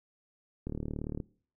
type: click train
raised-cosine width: 3 ms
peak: -23 dBFS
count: 21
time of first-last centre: 0.67-1.202 s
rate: 37.6 Hz
effects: noise-tail reverb RT60 0.5 s tail -23 dB re dry